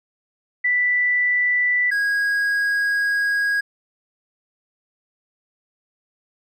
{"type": "tone pair in turn", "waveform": ["sine", "triangle"], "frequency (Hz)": [1975.5, 1645], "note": ["B6", "G#6"], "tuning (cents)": [0, -17], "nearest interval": "minor third", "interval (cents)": 317, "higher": "first", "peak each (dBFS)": -16, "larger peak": "neither", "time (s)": [[0.64, 1.91], [1.91, 3.61]], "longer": "second", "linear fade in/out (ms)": 10, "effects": []}